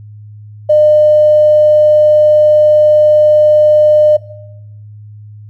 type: tone with tanh clipping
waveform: triangle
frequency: 605 Hz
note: D#5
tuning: 49 cents flat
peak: -4 dBFS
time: 0.69-4.17 s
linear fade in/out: 10 ms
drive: 3 dB
effects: noise-tail reverb RT60 0.9 s tail -18 dB re dry + added 105 Hz sine -30 dBFS peak until 5.49 s